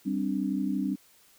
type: chord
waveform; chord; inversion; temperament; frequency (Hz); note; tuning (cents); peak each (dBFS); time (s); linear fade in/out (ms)
sine; G suspended fourth; none; equal; 196 / 261.6 / 293.7; G3 / C4 / D4; 0 / 0 / 0; -30 / -31 / -31; 0.05-0.96; 20
effects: white hiss -60 dBFS RMS until 1.38 s